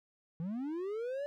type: linear sweep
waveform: triangle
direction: up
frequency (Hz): 156.7 to 587.3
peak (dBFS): -33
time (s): 0.4-1.26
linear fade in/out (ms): 0
effects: none